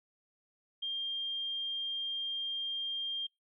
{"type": "tone", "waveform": "sine", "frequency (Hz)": 3200, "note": "G7", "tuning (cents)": 35, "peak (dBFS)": -33, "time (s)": [0.82, 3.27], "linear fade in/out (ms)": 10, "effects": ["noise-tail reverb RT60 0.2 s tail -25 dB re dry"]}